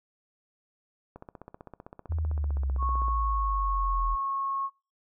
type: click train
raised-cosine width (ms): 1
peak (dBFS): -29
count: 31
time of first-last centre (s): 1.16-3.083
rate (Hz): 15.6
type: exponential sweep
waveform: sine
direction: down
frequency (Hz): 82.41 to 40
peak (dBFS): -26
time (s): 2.09-4.16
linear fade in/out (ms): 20
type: tone with pitch glide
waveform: sine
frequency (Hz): 1100 to 1092.4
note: C#6 to C#6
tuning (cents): -14 to -26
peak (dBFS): -28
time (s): 2.78-4.7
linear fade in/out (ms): 50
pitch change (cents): -12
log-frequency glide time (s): 3.22-4.52
effects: noise-tail reverb RT60 0.3 s tail -22 dB re dry